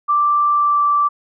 sine tone with pitch glide, 1174.7 to 1166.6 Hz, D6 to D6, 0 to -12 cents, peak -12 dBFS, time 0.08-1.09 s, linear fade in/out 20 ms, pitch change -12 cents, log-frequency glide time 0.51-0.83 s, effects none

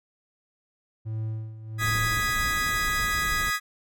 triangle tone with tremolo, 110 Hz, A2, in tune, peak -25 dBFS, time 1.05-2.33 s, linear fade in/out 20 ms, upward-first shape sine, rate 1.4 Hz, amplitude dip 75%
40% pulse chord, G# minor, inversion second, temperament equal, 1244.5 / 1661.2 / 1975.5 Hz, D#6 / G#6 / B6, 0 / 0 / 0 cents, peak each -28 dBFS, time 1.78-3.6 s, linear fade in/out 50 ms
brown noise, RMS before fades -34 dBFS, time 1.8-3.51 s, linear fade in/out 20 ms
effects none

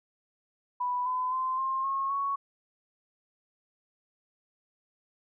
sine tone with pitch steps, 987.8 / 1011.5 / 1035.7 / 1060.5 / 1085.9 / 1112 Hz, B5 / B5 / C6 / C6 / C#6 / C#6, 0 / +41 / -18 / +23 / -36 / +5 cents, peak -27 dBFS, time 0.8-2.36 s, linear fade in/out 10 ms, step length 260 ms, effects none

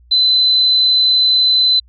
sine tone, 4032 Hz, B7, 35 cents sharp, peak -9 dBFS, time 0.11-1.8 s, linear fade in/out 10 ms, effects added 60 Hz sine -44 dBFS peak until 1.88 s

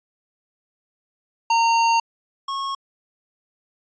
square tone pair in turn, 920 / 1094.1 Hz, A#5 / C#6, -23 / -23 cents, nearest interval minor third, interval 300 cents, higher second, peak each -16 / -25 dBFS, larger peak first, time 1.5-2 / 2.48-2.75 s, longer first, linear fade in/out 5 ms, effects resampled to 16000 Hz

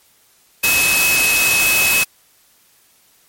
sine tone in noise, 2573 Hz, E7, 43 cents flat, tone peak -14 dBFS, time 0.63-2.04 s, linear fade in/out 10 ms, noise white, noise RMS -17 dBFS, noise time 0.63-2.04 s, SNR 0 dB, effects white hiss -54 dBFS RMS until 3.28 s + MP3 64 kbps

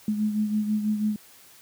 sine beating tone pair, 211.5 / 217.6 Hz, G#3 / A3, +32 / -19 cents, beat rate 6.1 Hz, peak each -23 / -31 dBFS, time 0.08-1.16 s, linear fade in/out 2 ms, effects white hiss -52 dBFS RMS until 1.61 s + high-pass 60 Hz 12 dB/octave

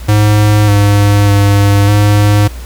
square tone with pitch steps, 105.2 / 102 / 100.9 / 103.5 Hz, G#2 / G#2 / G#2 / G#2, +23 / -31 / -49 / -5 cents, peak -6 dBFS, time 0.08-2.48 s, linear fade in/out 10 ms, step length 600 ms, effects added 60 Hz sine -23 dBFS peak until 2.65 s + pink hiss -34 dBFS RMS until 2.65 s

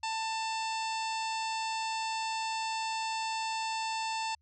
harmonic tone with a mistuned harmonic, 890 Hz, A5, 20 cents sharp, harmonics 1 / 2 / 3 / 4 / 5 / 6 / 7 / 8 / 9, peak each -33 / -46 / -40 / -45 / -43 / -45 / -53 / -49 / -50 dBFS, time 0.03-4.35 s, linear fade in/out 5 ms, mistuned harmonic 6, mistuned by -30 cents, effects added 75 Hz sine -68 dBFS peak until 4.41 s

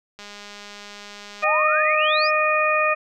click train, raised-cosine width 0.2 ms, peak -22 dBFS, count 257, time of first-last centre 0.19-1.439 s, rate 205 Hz
sine exponential sweep, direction up, 710 to 5450 Hz, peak -24 dBFS, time 1.42-2.31 s, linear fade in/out 50 ms
harmonic tone, 615 Hz, D#5, 20 cents flat, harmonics 1 / 2 / 3 / 4, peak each -22 / -21 / -26 / -22 dBFS, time 1.42-2.95 s, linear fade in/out 20 ms
effects none

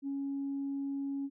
sine tone, 277.2 Hz, C#4, in tune, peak -32 dBFS, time 0.02-1.3 s, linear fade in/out 50 ms, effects tanh soft clip ceiling -29 dBFS

